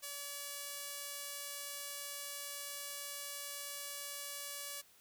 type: tone with band-pass filter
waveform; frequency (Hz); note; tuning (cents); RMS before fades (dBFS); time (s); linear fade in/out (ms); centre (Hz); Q
sawtooth; 571; D5; -49; -45; 0.02-4.82; 20; 12000; 0.6
effects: white hiss -65 dBFS RMS until 5 s